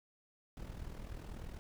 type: noise with amplitude modulation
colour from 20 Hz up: brown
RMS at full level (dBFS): -43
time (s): 0.57-1.59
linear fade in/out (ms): 0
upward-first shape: sine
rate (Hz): 40.3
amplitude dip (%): 65
effects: none